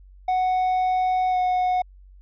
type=tone with pitch glide; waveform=triangle; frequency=740 to 731.5 Hz; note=F#5 to F#5; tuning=0 to -20 cents; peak=-17 dBFS; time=0.28-1.82 s; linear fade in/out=5 ms; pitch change=-20 cents; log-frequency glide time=1.3-1.37 s; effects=added 47 Hz sine -45 dBFS peak until 2.21 s + resampled to 11025 Hz